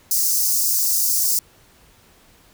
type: high-pass noise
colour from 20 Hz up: white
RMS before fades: -19 dBFS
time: 0.11-1.39 s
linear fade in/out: 2 ms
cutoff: 4900 Hz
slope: 48 dB/octave
effects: pink hiss -53 dBFS RMS until 2.53 s